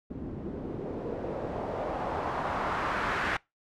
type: noise with low-pass filter sweep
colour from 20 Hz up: white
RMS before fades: -33 dBFS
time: 0.1-3.37 s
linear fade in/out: 5 ms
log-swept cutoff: 260 to 1700 Hz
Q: 1.7
effects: noise-tail reverb RT60 0.2 s tail -23 dB re dry